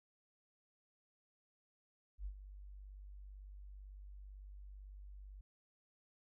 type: tone with ADSR envelope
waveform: sine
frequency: 48.97 Hz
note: G1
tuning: 1 cent flat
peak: -39 dBFS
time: 2.18-5.41 s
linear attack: 76 ms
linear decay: 76 ms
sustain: -11 dB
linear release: 3 ms
effects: none